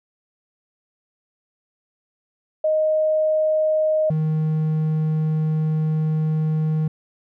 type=tone pair in turn; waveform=sine / triangle; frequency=622.3 / 156.21 Hz; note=D#5 / D#3; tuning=0 / +7 cents; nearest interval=2 octaves; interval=2393 cents; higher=first; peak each=-16 dBFS; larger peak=neither; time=2.64-4.1 / 4.1-6.88 s; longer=second; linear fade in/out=5 ms; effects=none